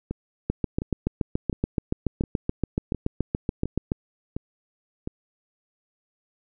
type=two click trains; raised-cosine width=3 ms; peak=-16 / -10 dBFS; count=8 / 25; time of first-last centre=0.11-5.075 / 0.5-3.919 s; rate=1.41 / 7.02 Hz; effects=none